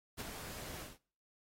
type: noise with ADSR envelope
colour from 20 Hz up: pink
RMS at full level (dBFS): -40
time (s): 0.17-0.98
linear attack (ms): 34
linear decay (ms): 22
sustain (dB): -7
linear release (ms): 180
effects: noise-tail reverb RT60 0.5 s tail -24 dB re dry + AAC 48 kbps